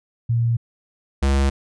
sine / square tone pair in turn, 116.9 / 68.5 Hz, A#2 / C#2, +5 / -20 cents, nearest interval major sixth, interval 925 cents, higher first, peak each -16 dBFS, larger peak neither, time 0.29-0.57 / 1.22-1.5 s, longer neither, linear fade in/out 10 ms, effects resampled to 22050 Hz

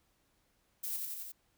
violet noise with echo, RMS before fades -38 dBFS, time 0.83-0.97 s, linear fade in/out 10 ms, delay 88 ms, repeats 4, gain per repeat -2 dB, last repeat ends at 1.322 s, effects pink hiss -74 dBFS RMS until 1.57 s

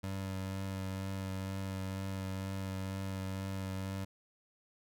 25% pulse tone with vibrato, 95.9 Hz, G2, 37 cents flat, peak -33 dBFS, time 0.03-4.05 s, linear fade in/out 10 ms, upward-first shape triangle, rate 2.1 Hz, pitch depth 18 cents each way, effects none

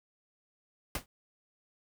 pink noise with exponential decay, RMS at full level -29 dBFS, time 0.95-1.06 s, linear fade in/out 2 ms, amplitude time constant 22 ms, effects none

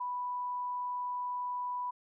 sine tone, 987.8 Hz, B5, in tune, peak -33 dBFS, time 0-1.91 s, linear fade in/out 10 ms, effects none

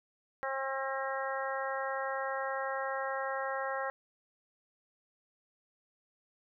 harmonic tone, 268.5 Hz, C4, 45 cents sharp, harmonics 2 / 3 / 4 / 5 / 6 / 7, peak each -37 / -39 / -40 / -41 / -42 / -42 dBFS, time 0.43-3.9 s, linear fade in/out 0 ms, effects none

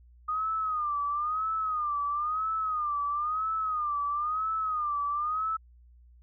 sine tone with vibrato, 1228 Hz, D#6, 23 cents flat, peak -27 dBFS, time 0.28-5.57 s, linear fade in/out 10 ms, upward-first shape sine, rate 1 Hz, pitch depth 110 cents each way, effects added 60 Hz sine -53 dBFS peak until 6.22 s

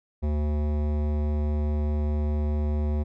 sine tone with hard clipping, 74.6 Hz, D2, 28 cents sharp, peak -25 dBFS, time 0.22-3.04 s, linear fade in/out 20 ms, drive 16 dB, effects none

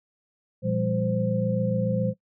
sine tone cluster, 117.1 / 172.2 / 199.4 / 519 Hz, A#2 / F3 / G3 / C5, +8 / -24 / +30 / -14 cents, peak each -28 dBFS, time 0.62-2.14 s, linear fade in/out 50 ms, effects noise-tail reverb RT60 0.1 s tail -18 dB re dry

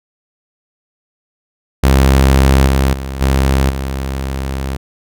sawtooth tone with level steps, 67 Hz, C2, 42 cents sharp, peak -3 / -6 / -17 / -6 / -14 dBFS, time 1.83-4.77 s, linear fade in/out 10 ms, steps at 2.67 / 2.93 / 3.21 / 3.7 s, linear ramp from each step 2 ms, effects none

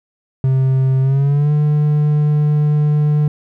triangle tone with pitch glide, 132.2 to 149.25 Hz, C3 to D3, +18 to +28 cents, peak -9 dBFS, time 0.44-3.28 s, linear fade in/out 2 ms, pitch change +210 cents, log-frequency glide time 1.01-1.51 s, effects none

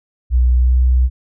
sine tone with pitch glide, 61.74 to 62.89 Hz, B1 to B1, 0 to +32 cents, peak -9 dBFS, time 0.3-1.1 s, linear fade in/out 50 ms, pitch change +32 cents, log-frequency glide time 0.54-0.78 s, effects none

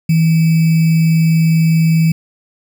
sine tone with sample-and-hold, 162.4 Hz, E3, 26 cents flat, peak -8 dBFS, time 0.09-2.12 s, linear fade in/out 5 ms, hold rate 2450 Hz, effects none

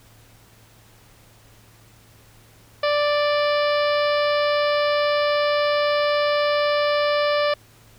harmonic tone with a mistuned harmonic, 587.3 Hz, D5, in tune, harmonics 1 / 2 / 3 / 4 / 5 / 6 / 7 / 8 / 9, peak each -19 / -25 / -29 / -31 / -33 / -35 / -36 / -37 / -38 dBFS, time 2.83-7.54 s, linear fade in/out 5 ms, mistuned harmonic 9, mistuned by -38 cents, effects added 111 Hz sine -53 dBFS peak until 7.98 s + pink hiss -53 dBFS RMS until 7.98 s

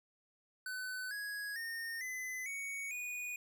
square tone with pitch steps, 1508 / 1663.6 / 1835.2 / 2025 / 2233 / 2464 Hz, F#6 / G#6 / A#6 / B6 / C#7 / D#7, +32 / +2 / -28 / +43 / +12 / -17 cents, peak -40 dBFS, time 0.66-3.36 s, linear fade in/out 2 ms, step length 450 ms, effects none

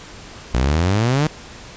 sawtooth exponential sweep, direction up, 58.27 to 158.6 Hz, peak -11 dBFS, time 0.54-1.27 s, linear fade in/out 0 ms, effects pink hiss -38 dBFS RMS until 1.76 s + resampled to 16000 Hz

